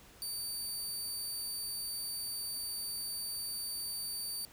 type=tone; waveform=20% pulse; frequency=4606 Hz; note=D8; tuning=34 cents flat; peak=-31 dBFS; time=0.22-4.45 s; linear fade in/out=0 ms; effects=pink hiss -58 dBFS RMS until 4.52 s